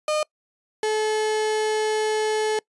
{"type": "tone pair in turn", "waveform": "35% pulse", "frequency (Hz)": [610, 431.3], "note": ["D#5", "A4"], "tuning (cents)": [-34, -35], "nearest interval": "tritone", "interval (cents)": 601, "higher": "first", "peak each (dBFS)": -19, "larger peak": "neither", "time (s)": [[0.08, 0.23], [0.83, 2.59]], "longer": "second", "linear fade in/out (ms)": 2, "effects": ["noise-tail reverb RT60 0.1 s tail -25 dB re dry", "resampled to 24000 Hz"]}